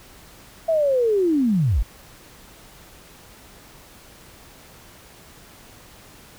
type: linear sweep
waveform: sine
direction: down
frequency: 667 to 36.71 Hz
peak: -16 dBFS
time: 0.68-1.83 s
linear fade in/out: 10 ms
effects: pink hiss -47 dBFS RMS until 6.38 s